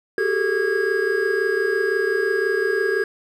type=tone cluster; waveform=triangle; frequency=380.6 / 406.4 / 444.4 / 1640 Hz; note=F#4 / G#4 / A4 / G#6; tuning=+49 / -38 / +17 / -22 cents; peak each=-22 dBFS; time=0.18-3.04 s; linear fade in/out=2 ms; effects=none